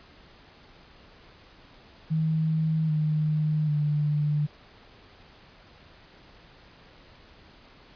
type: tone with pitch steps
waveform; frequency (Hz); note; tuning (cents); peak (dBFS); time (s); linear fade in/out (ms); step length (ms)
sine; 158.5 / 153.54 / 148.74; D#3 / D#3 / D3; +32 / -23 / +22; -22; 2.1-4.47; 20; 790
effects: pink hiss -53 dBFS RMS until 7.95 s + resampled to 11025 Hz